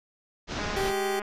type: low-pass noise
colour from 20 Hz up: pink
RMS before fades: -33 dBFS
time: 0.47-0.93 s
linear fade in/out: 50 ms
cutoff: 6400 Hz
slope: 48 dB/octave
type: click train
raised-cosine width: 0.5 ms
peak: -21 dBFS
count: 131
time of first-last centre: 0.59-1.218 s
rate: 207 Hz
type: tone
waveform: 30% pulse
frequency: 389.4 Hz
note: G4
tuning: 12 cents flat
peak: -24 dBFS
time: 0.76-1.2 s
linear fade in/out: 10 ms
effects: resampled to 32000 Hz